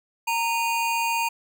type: tone pair together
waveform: square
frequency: 923.7 / 2466 Hz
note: A#5 / D#7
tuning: -16 / -16 cents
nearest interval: octave + perfect fourth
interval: 1700 cents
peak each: -24 / -29 dBFS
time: 0.27-1.29 s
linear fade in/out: 10 ms
effects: none